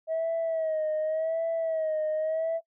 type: tone with vibrato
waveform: sine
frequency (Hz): 639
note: D#5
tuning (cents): +46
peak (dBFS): -24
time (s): 0.07-2.61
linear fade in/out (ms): 50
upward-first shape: sine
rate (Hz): 0.88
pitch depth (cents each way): 58
effects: noise-tail reverb RT60 0.1 s tail -26 dB re dry + tanh soft clip ceiling -23 dBFS